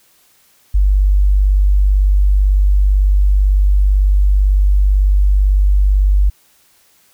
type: tone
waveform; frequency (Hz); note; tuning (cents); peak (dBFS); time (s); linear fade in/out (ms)
sine; 49; G1; 0; -8; 0.74-6.3; 10
effects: white hiss -53 dBFS RMS until 7.13 s